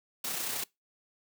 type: noise with amplitude modulation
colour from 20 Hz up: white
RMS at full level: -33 dBFS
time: 0.24-0.64 s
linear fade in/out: 5 ms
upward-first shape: sine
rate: 31.5 Hz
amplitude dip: 35%
effects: noise-tail reverb RT60 0.2 s tail -24 dB re dry + high-pass 150 Hz 12 dB/octave